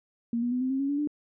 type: tone with pitch steps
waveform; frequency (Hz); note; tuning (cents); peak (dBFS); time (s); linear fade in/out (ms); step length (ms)
sine; 233.8 / 241.8 / 250 / 258.5 / 267.3 / 276.4 / 285.9 / 295.6; A#3 / B3 / B3 / C4 / C4 / C#4 / D4 / D4; +5 / -36 / +21 / -21 / +37 / -5 / -46 / +11; -25; 0.33-1.074; 2; 93
effects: none